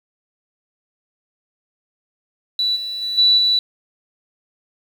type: tone with level steps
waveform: sine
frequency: 3953 Hz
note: B7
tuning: 1 cent sharp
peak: -16 / -24 / -21 / -10 / -13 dBFS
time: 2.59-3.59 s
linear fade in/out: 2 ms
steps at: 2.75 / 3.01 / 3.17 / 3.37 s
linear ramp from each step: 20 ms
effects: 7-bit

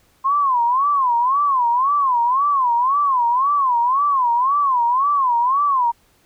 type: tone with vibrato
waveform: sine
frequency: 1045 Hz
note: C6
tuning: 2 cents flat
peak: -14 dBFS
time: 0.24-5.92 s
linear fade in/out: 20 ms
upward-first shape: sine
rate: 1.9 Hz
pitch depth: 190 cents each way
effects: pink hiss -58 dBFS RMS until 6.25 s

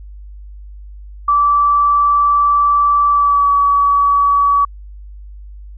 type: tone with pitch glide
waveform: sine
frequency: 1160 to 1138.1 Hz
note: D6 to C#6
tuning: -22 to +45 cents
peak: -9 dBFS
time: 1.28-4.65 s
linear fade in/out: 5 ms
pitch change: -33 cents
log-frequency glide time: 3.1-3.51 s
effects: added 50 Hz sine -31 dBFS peak until 5.77 s

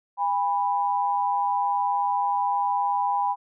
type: tone pair together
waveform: sine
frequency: 808.8 / 987.8 Hz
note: G#5 / B5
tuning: -46 / 0 cents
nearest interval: minor third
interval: 346 cents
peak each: -24 dBFS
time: 0.17-3.36 s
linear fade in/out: 50 ms
effects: none

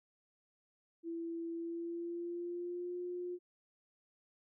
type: tone with pitch glide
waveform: sine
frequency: 333.9 to 355.8 Hz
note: E4 to F4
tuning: +22 to +32 cents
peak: -38 dBFS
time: 1.03-3.39 s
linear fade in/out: 50 ms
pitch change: +110 cents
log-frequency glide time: 1.53-2.97 s
effects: none

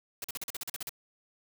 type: noise bursts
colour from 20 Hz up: white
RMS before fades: -37 dBFS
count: 11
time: 0.22-0.893 s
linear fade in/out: 2 ms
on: 23 ms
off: 42 ms
effects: none

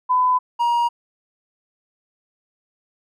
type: tone pair in turn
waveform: sine / triangle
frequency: 1005 / 948.1 Hz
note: B5 / A#5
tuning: +30 / +29 cents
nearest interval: minor second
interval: 101 cents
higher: first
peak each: -14 / -14 dBFS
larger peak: neither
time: 0.09-0.39 / 0.59-0.89 s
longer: neither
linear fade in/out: 20 ms
effects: none

